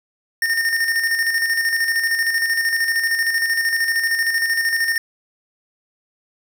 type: tone with tremolo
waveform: square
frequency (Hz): 1825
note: A#6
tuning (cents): -37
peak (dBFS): -16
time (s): 0.42-4.98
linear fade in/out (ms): 2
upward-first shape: square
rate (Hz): 13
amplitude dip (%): 45
effects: none